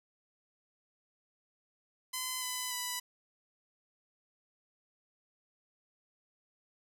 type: tone with pitch steps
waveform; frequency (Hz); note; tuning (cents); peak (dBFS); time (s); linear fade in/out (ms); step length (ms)
5% pulse; 1021 / 1005.2 / 989.6; C6 / B5 / B5; -43 / +30 / +3; -23; 2.13-3; 10; 290
effects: none